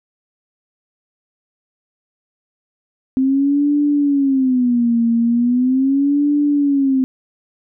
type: tone with vibrato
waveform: sine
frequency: 260 Hz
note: C4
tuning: 11 cents flat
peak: -12 dBFS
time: 3.17-7.04 s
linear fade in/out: 0 ms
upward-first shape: sine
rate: 0.39 Hz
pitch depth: 200 cents each way
effects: none